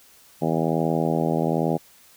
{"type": "harmonic tone", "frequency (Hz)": 81.1, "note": "E2", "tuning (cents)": -28, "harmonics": [2, 3, 4, 5, 6, 7, 8, 9, 10], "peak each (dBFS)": [-25, -27, -28, -29, -30, -30, -31, -32, -32], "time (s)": [0.41, 1.78], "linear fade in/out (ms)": 20, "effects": ["white hiss -53 dBFS RMS until 2.16 s"]}